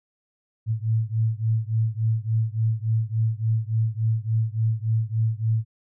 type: beating tone pair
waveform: sine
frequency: 110 / 113.5 Hz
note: A2 / A#2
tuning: 0 / -46 cents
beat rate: 3.5 Hz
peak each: -23 / -24 dBFS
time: 0.66-5.65 s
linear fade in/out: 50 ms
effects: none